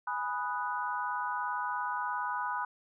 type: chord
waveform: sine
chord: G# minor seventh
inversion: none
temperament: equal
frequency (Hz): 830.6 / 987.8 / 1244.5 / 1480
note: G#5 / B5 / D#6 / F#6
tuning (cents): 0 / 0 / 0 / 0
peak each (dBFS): -39 / -34 / -38 / -38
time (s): 0.07-2.65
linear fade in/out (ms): 5
effects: none